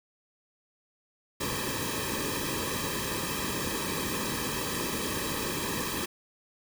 pink noise with comb filter, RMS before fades -32 dBFS, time 1.4-6.06 s, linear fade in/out 10 ms, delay 1.4 ms, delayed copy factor -1, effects none

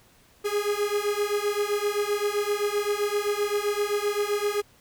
45% pulse beating tone pair, 408.6 / 416.3 Hz, G#4 / G#4, -28 / +4 cents, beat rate 7.7 Hz, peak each -27 dBFS, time 0.44-4.62 s, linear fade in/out 20 ms, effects pink hiss -58 dBFS RMS until 4.8 s

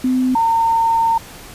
sine tone pair in turn, 255.8 / 911.6 Hz, C4 / A#5, -39 / -39 cents, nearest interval octave + minor seventh, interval 2200 cents, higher second, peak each -13 / -12 dBFS, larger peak second, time 0.04-0.35 / 0.35-1.18 s, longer second, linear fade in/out 5 ms, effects pink hiss -37 dBFS RMS until 1.54 s + resampled to 32000 Hz

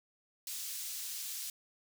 pink high-pass noise, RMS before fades -41 dBFS, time 0.47-1.5 s, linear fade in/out 2 ms, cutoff 5000 Hz, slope 12 dB/octave, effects none

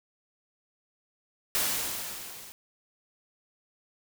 white noise with level ramp, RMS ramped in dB -26 to -47 dBFS, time 1.55-2.52 s, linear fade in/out 0 ms, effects none

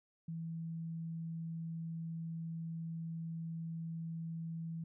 sine tone, 164.3 Hz, E3, 5 cents flat, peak -39 dBFS, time 0.28-4.84 s, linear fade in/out 5 ms, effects none

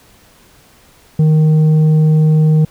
sine tone with tanh clipping, 155.56 Hz, D#3, in tune, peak -8 dBFS, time 1.19-2.65 s, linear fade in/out 5 ms, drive 5 dB, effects pink hiss -47 dBFS RMS until 2.7 s

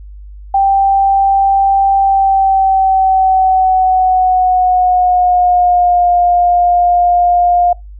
sine tone with pitch glide, 784 to 706.6 Hz, G5 to F5, 0 to +20 cents, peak -7 dBFS, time 0.54-7.73 s, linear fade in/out 5 ms, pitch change -180 cents, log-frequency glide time 1.97-6.11 s, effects noise-tail reverb RT60 0.2 s tail -24 dB re dry + added 50 Hz sine -29 dBFS peak until 7.99 s

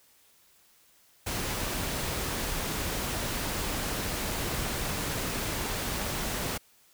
pink noise, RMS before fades -32 dBFS, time 1.26-6.58 s, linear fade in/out 10 ms, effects white hiss -62 dBFS RMS until 6.93 s

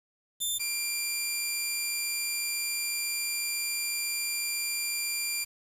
10% pulse tone pair in turn, 3557 / 2382 Hz, A7 / D7, +18 / +24 cents, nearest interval perfect fifth, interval 694 cents, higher first, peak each -20 dBFS, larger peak neither, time 0.4-0.59 / 0.59-5.45 s, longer second, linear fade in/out 20 ms, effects resampled to 32000 Hz + 8-bit

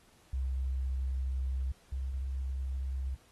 sine tone pair in turn, 65.41 / 66.17 Hz, C2 / C2, 0 / +20 cents, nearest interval unison, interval 20 cents, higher second, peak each -30 / -32 dBFS, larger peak first, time 0.33-1.72 / 1.92-3.15 s, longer first, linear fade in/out 5 ms, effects pink hiss -64 dBFS RMS until 3.31 s + AAC 32 kbps

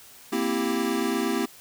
square chord, C dominant seventh, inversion third, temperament equal, 233.1 / 261.6 / 329.6 / 392 Hz, Bb3 / C4 / E4 / G4, 0 / 0 / 0 / 0 cents, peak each -30 dBFS, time 0.32-1.46 s, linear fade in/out 10 ms, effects white hiss -49 dBFS RMS until 1.6 s

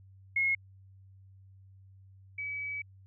sine tone pair in turn, 2164 / 2284 Hz, C#7 / D7, -42 / -49 cents, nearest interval minor second, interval 93 cents, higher second, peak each -25 / -34 dBFS, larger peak first, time 0.36-0.55 / 2.38-2.82 s, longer second, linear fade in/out 5 ms, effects added 96 Hz sine -53 dBFS peak until 3.06 s

